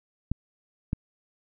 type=clicks; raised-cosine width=5 ms; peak=-14 dBFS; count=2; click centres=0.316 / 0.931 s; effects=none